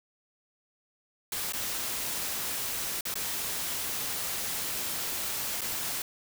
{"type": "noise with dropouts", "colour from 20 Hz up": "white", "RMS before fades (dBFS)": -33, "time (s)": [1.32, 6.02], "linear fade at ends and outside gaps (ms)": 2, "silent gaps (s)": [[1.523, 1.534], [3.009, 3.053], [3.141, 3.155], [5.609, 5.616]], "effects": []}